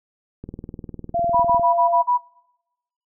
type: click train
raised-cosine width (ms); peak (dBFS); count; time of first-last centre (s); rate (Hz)
3; -20; 24; 0.44-1.596; 19.9
type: tone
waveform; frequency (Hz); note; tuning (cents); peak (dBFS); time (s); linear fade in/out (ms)
sine; 686; F5; -31; -18; 1.14-2.02; 10
type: tone bursts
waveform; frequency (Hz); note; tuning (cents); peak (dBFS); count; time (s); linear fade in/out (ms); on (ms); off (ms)
sine; 980; B5; -14; -15; 6; 1.33-2.18; 20; 110; 38
effects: noise-tail reverb RT60 0.9 s tail -22 dB re dry